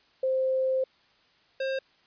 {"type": "tone pair in turn", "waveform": ["sine", "square"], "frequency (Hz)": [523.3, 532.8], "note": ["C5", "C5"], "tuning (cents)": [0, 31], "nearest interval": "unison", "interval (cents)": 31, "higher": "second", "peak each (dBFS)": [-23, -28], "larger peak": "first", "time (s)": [[0.23, 0.84], [1.6, 1.79]], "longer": "first", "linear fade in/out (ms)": 5, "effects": ["white hiss -63 dBFS RMS until 2.06 s", "resampled to 11025 Hz"]}